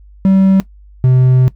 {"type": "tone pair in turn", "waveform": "triangle", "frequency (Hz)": [192.1, 128.21], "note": ["G3", "C3"], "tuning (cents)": [-35, -35], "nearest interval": "perfect fifth", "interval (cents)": 700, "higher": "first", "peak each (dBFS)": -4, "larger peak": "neither", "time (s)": [[0.25, 0.6], [1.04, 1.48]], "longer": "second", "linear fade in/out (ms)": 0, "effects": ["noise-tail reverb RT60 0.1 s tail -18 dB re dry", "added 50 Hz sine -37 dBFS peak until 1.55 s"]}